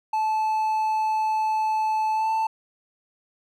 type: tone with pitch glide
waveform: triangle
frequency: 870 to 884.7 Hz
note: A5 to A5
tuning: -20 to +9 cents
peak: -19 dBFS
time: 0.13-2.47 s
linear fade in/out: 5 ms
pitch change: +29 cents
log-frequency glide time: 2.13-2.3 s
effects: none